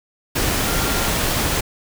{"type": "tone in noise", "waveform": "sine", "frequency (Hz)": 1387, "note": "F6", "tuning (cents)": -12, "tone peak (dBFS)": -30, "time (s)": [0.67, 1.08], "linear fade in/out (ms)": 10, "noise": "pink", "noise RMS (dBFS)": -20, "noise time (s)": [0.35, 1.61], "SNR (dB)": -13, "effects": []}